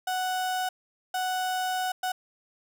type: tone bursts at uneven times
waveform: 35% pulse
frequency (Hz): 741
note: F#5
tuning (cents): +2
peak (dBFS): -25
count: 3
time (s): 0.07-0.69 / 1.14-1.92 / 2.03-2.12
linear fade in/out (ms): 5
effects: none